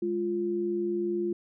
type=tone pair together; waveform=sine; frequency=206.7 / 348.6 Hz; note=G#3 / F4; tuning=-8 / -3 cents; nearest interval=major sixth; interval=905 cents; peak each=-34 / -27 dBFS; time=0.02-1.33 s; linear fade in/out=5 ms; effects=none